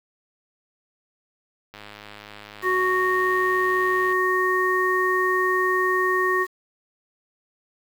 click train, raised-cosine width 0.3 ms, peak -24 dBFS, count 249, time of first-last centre 1.74-4.125 s, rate 104 Hz
harmonic tone, 370 Hz, F#4, in tune, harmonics 1 / 3 / 5, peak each -23 / -23 / -23 dBFS, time 2.62-6.47 s, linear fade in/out 50 ms
effects 7-bit

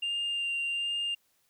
sine tone with vibrato, 2794 Hz, F7, in tune, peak -27 dBFS, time 0.02-1.15 s, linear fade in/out 10 ms, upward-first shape sine, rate 1.3 Hz, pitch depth 12 cents each way, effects tanh soft clip ceiling -27 dBFS + white hiss -71 dBFS RMS until 1.49 s

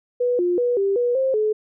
sine tone with pitch steps, 490.7 / 353.7 / 486.7 / 394.5 / 485 / 529 / 428.7 Hz, B4 / F4 / B4 / G4 / B4 / C5 / A4, -11 / +22 / -25 / +11 / -31 / +19 / -45 cents, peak -17 dBFS, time 0.2-1.53 s, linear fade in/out 10 ms, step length 190 ms, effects none

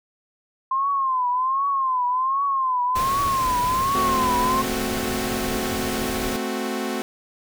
sine tone with vibrato, 1049 Hz, C6, 4 cents sharp, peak -19 dBFS, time 0.71-4.62 s, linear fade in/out 5 ms, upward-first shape triangle, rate 1.3 Hz, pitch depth 130 cents each way
pink band-stop noise, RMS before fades -30 dBFS, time 2.95-6.37 s, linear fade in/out 10 ms, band 790 to 1200 Hz, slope 96 dB/octave
sawtooth chord, F# diminished, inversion first, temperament equal, 220 / 261.6 / 370 Hz, A3 / C4 / F#4, 0 / 0 / 0 cents, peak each -25 dBFS, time 3.95-7.02 s, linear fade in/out 0 ms
effects none

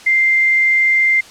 sine tone, 2093 Hz, C7, in tune, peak -10 dBFS, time 0.06-1.21 s, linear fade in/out 10 ms, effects white hiss -39 dBFS RMS until 1.3 s + low-pass 7000 Hz 12 dB/octave

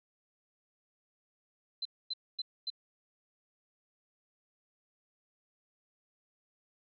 sine tone bursts, 4060 Hz, B7, 47 cents sharp, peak -33 dBFS, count 4, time 1.82-2.702 s, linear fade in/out 5 ms, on 33 ms, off 250 ms, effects none

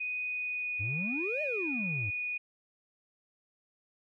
sine tone with pitch glide, 2489 to 2466 Hz, D#7 to D#7, 0 to -16 cents, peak -32 dBFS, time 0-2.38 s, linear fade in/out 10 ms, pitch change -16 cents, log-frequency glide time 0.23-1 s
triangle exponential two-way sweep, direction up then down, 92.5 to 633 to 92.5 Hz, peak -32 dBFS, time 0.79-2.11 s, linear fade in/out 20 ms, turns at 1.42 s
effects none

